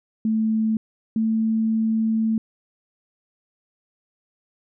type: tone pair in turn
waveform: sine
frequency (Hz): 220 / 222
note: A3 / A3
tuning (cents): 0 / +16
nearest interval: unison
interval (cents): 16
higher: second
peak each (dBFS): -18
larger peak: neither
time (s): 0.25-0.77 / 1.16-2.38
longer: second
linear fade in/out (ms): 2
effects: none